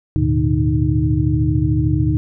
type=tone cluster; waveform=sine; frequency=75.5 / 107 / 120.5 / 149.2 / 309.1 Hz; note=D2 / A2 / B2 / D3 / D#4; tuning=+48 / -48 / -42 / +28 / -11 cents; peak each=-20 dBFS; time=0.16-2.17 s; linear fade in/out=0 ms; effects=none